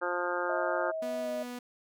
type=harmonic tone; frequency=176.8 Hz; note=F3; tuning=22 cents sharp; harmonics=2 / 3 / 4 / 5 / 6 / 7 / 8 / 9; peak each=-37 / -34 / -41 / -37 / -43 / -37 / -37 / -39 dBFS; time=0.01-0.92 s; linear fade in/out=20 ms
type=tone with pitch glide; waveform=sine; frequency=640 to 621.1 Hz; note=D#5 to D#5; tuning=+49 to -3 cents; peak=-32 dBFS; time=0.49-1.43 s; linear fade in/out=5 ms; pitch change=-52 cents; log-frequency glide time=1.22-1.29 s
type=tone; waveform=sawtooth; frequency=245.6 Hz; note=B3; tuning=9 cents flat; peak=-34 dBFS; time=1.02-1.59 s; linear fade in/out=5 ms
effects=none